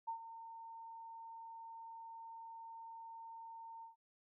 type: tone with ADSR envelope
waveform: sine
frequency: 911 Hz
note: A#5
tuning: 40 cents flat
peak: -37 dBFS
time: 0.07-3.96 s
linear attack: 16 ms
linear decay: 94 ms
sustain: -12 dB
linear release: 130 ms
effects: none